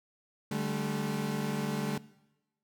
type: chord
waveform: 35% pulse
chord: D suspended fourth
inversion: none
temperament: equal with one note detuned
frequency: 146.83 / 196 / 216.3 Hz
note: D3 / G3 / A3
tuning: 0 / 0 / -29 cents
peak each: -34 / -35 / -32 dBFS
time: 0.51-1.98 s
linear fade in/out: 5 ms
effects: noise-tail reverb RT60 1.0 s tail -20 dB re dry